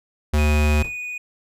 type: tone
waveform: square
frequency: 75 Hz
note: D2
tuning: 37 cents sharp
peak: -16 dBFS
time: 0.33-0.83 s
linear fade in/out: 10 ms
type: tone with pitch glide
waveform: triangle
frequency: 2489 to 2472 Hz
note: D#7 to D#7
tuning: 0 to -12 cents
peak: -26 dBFS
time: 0.38-1.18 s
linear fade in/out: 5 ms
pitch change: -12 cents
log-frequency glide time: 0.83-0.91 s
type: noise with exponential decay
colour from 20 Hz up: brown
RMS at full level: -27 dBFS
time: 0.84-0.98 s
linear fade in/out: 5 ms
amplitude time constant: 30 ms
effects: resampled to 32000 Hz